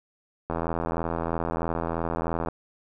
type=click train; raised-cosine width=1 ms; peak=-14 dBFS; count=166; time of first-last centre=0.5-2.486 s; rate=83.1 Hz; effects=none